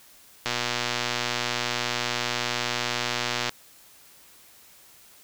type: click train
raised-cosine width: 0.2 ms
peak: -8 dBFS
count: 365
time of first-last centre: 0.46-3.493 s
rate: 120 Hz
effects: white hiss -53 dBFS RMS until 5.23 s